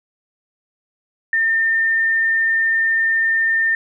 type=tone; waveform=sine; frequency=1808 Hz; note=A6; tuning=47 cents sharp; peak=-14 dBFS; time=1.33-3.75 s; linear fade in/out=2 ms; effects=none